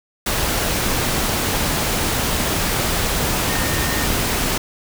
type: tone in noise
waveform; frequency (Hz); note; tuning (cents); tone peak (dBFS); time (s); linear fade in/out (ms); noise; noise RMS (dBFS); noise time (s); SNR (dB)
sine; 1832; A#6; -31; -28; 3.49-4.05; 5; pink; -20; 0.26-4.58; -11
effects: none